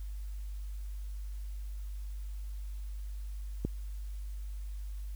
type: click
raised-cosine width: 3 ms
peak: -18 dBFS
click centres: 3.65 s
effects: added 50 Hz sine -37 dBFS peak until 5.15 s + white hiss -62 dBFS RMS until 5.15 s